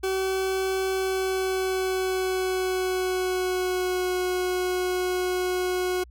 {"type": "tone with pitch glide", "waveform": "40% pulse", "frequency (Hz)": [380.5, 364.8], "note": ["F#4", "F#4"], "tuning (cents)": [48, -24], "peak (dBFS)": -23, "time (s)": [0.03, 6.04], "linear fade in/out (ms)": 10, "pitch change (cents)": -72, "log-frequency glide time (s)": [0.91, 4.16], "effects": ["added 60 Hz sine -46 dBFS peak until 6.1 s"]}